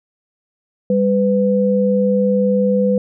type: tone pair together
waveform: sine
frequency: 198.5 / 500.2 Hz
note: G3 / B4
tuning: +22 / +22 cents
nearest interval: octave + major third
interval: 1600 cents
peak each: -15 dBFS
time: 0.9-2.98 s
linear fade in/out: 2 ms
effects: none